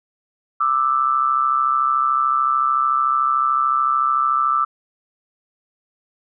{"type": "tone pair together", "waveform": "sine", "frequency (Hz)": [1184.9, 1318.5], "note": ["D6", "E6"], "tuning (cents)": [15, 0], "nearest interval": "major second", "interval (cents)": 185, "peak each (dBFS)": -18, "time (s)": [0.6, 4.65], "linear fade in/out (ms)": 10, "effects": []}